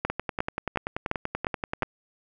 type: two click trains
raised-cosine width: 0.5 ms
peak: -13 / -10 dBFS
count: 19 / 6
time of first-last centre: 0.1-1.831 / 0.05-1.823 s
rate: 10.4 / 2.82 Hz
effects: none